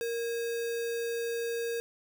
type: tone with sample-and-hold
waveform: sine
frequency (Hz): 466.2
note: A#4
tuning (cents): 0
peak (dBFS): -30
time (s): 0.01-1.8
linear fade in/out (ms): 0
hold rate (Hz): 2100
effects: none